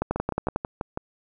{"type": "two click trains", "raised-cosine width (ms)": 1, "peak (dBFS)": [-14, -10], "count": [6, 7], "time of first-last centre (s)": [[0.16, 0.974], [0.02, 0.561]], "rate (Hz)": [6.14, 11.1], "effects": []}